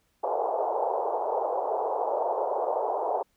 white band-pass noise, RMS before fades -28 dBFS, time 0.23-3.23 s, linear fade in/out 10 ms, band 420 to 900 Hz, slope 48 dB/octave, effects pink hiss -71 dBFS RMS until 3.36 s

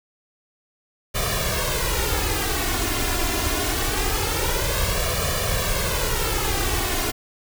pink noise with flanger, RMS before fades -23 dBFS, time 1.14-7.12 s, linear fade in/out 20 ms, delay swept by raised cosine 1.7 to 2.9 ms, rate 0.24 Hz, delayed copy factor +0.75, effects none

